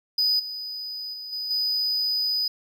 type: tone with level steps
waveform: triangle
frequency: 4978 Hz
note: D#8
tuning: in tune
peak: -18 / -30 / -33 / -27 / -21 dBFS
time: 0.18-2.48 s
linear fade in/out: 5 ms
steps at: 0.39 / 1.13 / 1.32 / 1.5 s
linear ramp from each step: 10 ms
effects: none